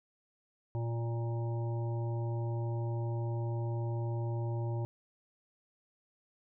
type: harmonic tone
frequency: 116.54 Hz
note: A#2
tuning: in tune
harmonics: 1 / 3 / 5 / 7 / 8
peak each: -32 / -42 / -46 / -49 / -50 dBFS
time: 0.75-4.85 s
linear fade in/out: 0 ms
effects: none